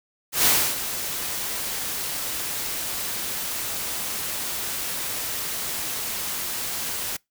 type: noise with ADSR envelope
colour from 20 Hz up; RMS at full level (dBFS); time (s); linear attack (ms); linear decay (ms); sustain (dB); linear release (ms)
white; -17; 0.32-7.17; 130; 300; -12; 9
effects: noise-tail reverb RT60 0.2 s tail -26 dB re dry